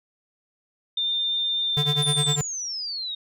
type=tone with pitch glide; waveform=sine; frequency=3604 to 3565 Hz; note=A7 to A7; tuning=+41 to +22 cents; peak=-22 dBFS; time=0.97-2.36 s; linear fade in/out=5 ms; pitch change=-19 cents; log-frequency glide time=1.63-1.78 s
type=tone with tremolo; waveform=square; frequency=146.83 Hz; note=D3; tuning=in tune; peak=-21 dBFS; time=1.77-2.41 s; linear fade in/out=0 ms; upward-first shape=sine; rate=9.9 Hz; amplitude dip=90%
type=exponential sweep; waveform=sine; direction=down; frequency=9956 to 3699 Hz; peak=-28 dBFS; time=2.02-3.15 s; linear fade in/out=5 ms
effects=none